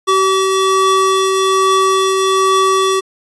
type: tone pair together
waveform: square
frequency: 382.4 / 1146 Hz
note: G4 / D6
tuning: -43 / -43 cents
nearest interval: octave + perfect fifth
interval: 1900 cents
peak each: -14 dBFS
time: 0.07-3.01 s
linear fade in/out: 20 ms
effects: resampled to 22050 Hz